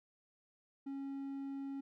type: tone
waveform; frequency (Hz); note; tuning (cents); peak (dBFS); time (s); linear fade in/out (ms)
triangle; 274.7; C#4; -16; -38; 0.86-1.81; 10
effects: none